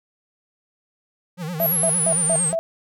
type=tone with vibrato; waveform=square; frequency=167.1 Hz; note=E3; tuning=24 cents sharp; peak=-27 dBFS; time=1.37-2.56 s; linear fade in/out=50 ms; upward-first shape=sine; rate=8.8 Hz; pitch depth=160 cents each way
type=exponential sweep; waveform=sine; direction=down; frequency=12000 to 8100 Hz; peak=-18 dBFS; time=1.59-2.53 s; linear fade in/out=50 ms
type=tone bursts; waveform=sine; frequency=659.3 Hz; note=E5; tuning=in tune; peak=-19 dBFS; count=5; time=1.6-2.59 s; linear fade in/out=0 ms; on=62 ms; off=170 ms
effects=none